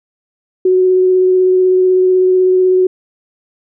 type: tone with vibrato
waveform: sine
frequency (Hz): 370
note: F#4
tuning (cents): 0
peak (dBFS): -7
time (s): 0.65-2.87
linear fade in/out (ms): 5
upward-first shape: sine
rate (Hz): 16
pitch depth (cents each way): 11
effects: none